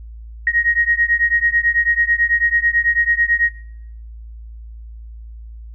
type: beating tone pair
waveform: sine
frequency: 1875 / 1884.1 Hz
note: A#6 / A#6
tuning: +10 / +18 cents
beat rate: 9.1 Hz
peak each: -17 dBFS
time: 0.47-3.49 s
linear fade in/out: 2 ms
effects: noise-tail reverb RT60 0.7 s tail -20 dB re dry + added 56 Hz sine -32 dBFS peak until 5.74 s